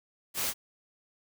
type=noise; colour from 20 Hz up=white; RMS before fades=-31 dBFS; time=0.34-0.54 s; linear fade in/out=50 ms; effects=none